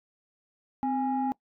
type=tone pair together; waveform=sine; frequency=259.4 / 823.5 Hz; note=C4 / G#5; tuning=-15 / -15 cents; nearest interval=octave + minor sixth; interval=2000 cents; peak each=-27 dBFS; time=0.83-1.32 s; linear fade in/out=0 ms; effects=noise-tail reverb RT60 0.1 s tail -22 dB re dry + tanh soft clip ceiling -20 dBFS